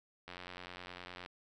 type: click train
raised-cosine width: 0.3 ms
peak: -30 dBFS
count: 89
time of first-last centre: 0.28-1.261 s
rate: 89.7 Hz
effects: none